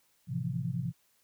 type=chord; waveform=sine; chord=F major seventh; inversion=first; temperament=equal; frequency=110 / 130.81 / 164.81 / 174.61 Hz; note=A2 / C3 / E3 / F3; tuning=0 / 0 / 0 / 0 cents; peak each=-39 / -34 / -37 / -37 dBFS; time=0.27-0.93 s; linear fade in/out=50 ms; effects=white hiss -70 dBFS RMS until 1.23 s